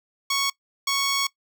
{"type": "tone bursts at uneven times", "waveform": "10% pulse", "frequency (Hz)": 1109, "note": "C#6", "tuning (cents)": 0, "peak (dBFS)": -13, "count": 2, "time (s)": [[0.3, 0.5], [0.87, 1.27]], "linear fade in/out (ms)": 5, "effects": ["noise-tail reverb RT60 0.1 s tail -21 dB re dry"]}